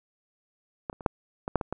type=clicks; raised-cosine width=1 ms; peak=-17 / -29 / -27 / -8 / -17 / -8 / -17 / -17 dBFS; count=8; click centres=0.898 / 0.929 / 1.008 / 1.062 / 1.479 / 1.557 / 1.612 / 1.726 s; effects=none